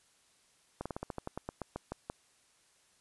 slowing click train, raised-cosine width 1 ms, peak -23 dBFS, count 14, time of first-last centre 0.81-2.099 s, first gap 46 ms, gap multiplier 1.12, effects white hiss -68 dBFS RMS until 3 s + resampled to 24000 Hz

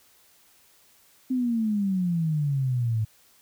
sine exponential sweep, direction down, 261.6 to 107.2 Hz, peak -22 dBFS, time 1.3-3.05 s, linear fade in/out 10 ms, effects white hiss -59 dBFS RMS until 3.41 s

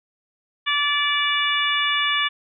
harmonic tone, 580 Hz, D5, 22 cents flat, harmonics 2 / 3 / 4 / 5 / 6, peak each -25 / -25 / -25 / -25 / -25 dBFS, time 0.66-2.29 s, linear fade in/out 20 ms, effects none

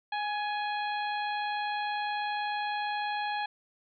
harmonic tone with a mistuned harmonic, 830.6 Hz, G#5, in tune, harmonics 1 / 2 / 3 / 4 / 5, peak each -31 / -37 / -41 / -43 / -45 dBFS, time 0.12-3.46 s, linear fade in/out 5 ms, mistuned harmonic 2, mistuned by +24 cents, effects none

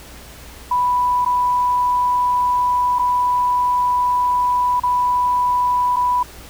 sine tone with dropouts, 987.8 Hz, B5, in tune, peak -14 dBFS, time 0.71-6.23 s, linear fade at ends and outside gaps 5 ms, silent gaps 1.249-1.26 / 2.987-2.993 / 4.799-4.834 / 5.961-5.966 s, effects added 60 Hz sine -41 dBFS peak until 6.49 s + pink hiss -40 dBFS RMS until 6.49 s

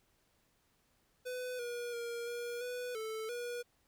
square tone with pitch steps, 501 / 480 / 470.5 / 477.3 / 493.6 / 439.4 / 482.5 Hz, B4 / B4 / A#4 / A#4 / B4 / A4 / B4, +25 / -49 / +16 / +41 / -1 / -2 / -40 cents, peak -39 dBFS, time 1.25-3.63 s, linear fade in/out 20 ms, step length 340 ms, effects pink hiss -74 dBFS RMS until 3.87 s

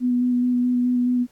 sine tone with vibrato, 246.9 Hz, B3, in tune, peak -17 dBFS, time 0-1.27 s, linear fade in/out 50 ms, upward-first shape square, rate 4.7 Hz, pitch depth 11 cents each way, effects pink hiss -60 dBFS RMS until 1.31 s + AAC 64 kbps

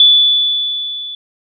sine tone with level ramp, 3463 Hz, A7, 28 cents flat, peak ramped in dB -3 to -24 dBFS, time 0-1.15 s, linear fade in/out 2 ms, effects none

